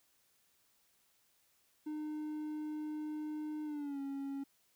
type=tone with pitch glide; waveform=triangle; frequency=304.6 to 276.1 Hz; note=D#4 to C#4; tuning=-37 to -7 cents; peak=-36 dBFS; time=1.86-4.44 s; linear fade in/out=10 ms; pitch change=-170 cents; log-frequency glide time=3.64-4 s; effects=white hiss -73 dBFS RMS until 4.75 s